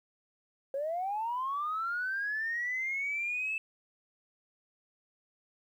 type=linear sweep; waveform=sine; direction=up; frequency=533 to 2637 Hz; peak=-30 dBFS; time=0.74-3.58 s; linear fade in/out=2 ms; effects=tanh soft clip ceiling -26 dBFS + 11-bit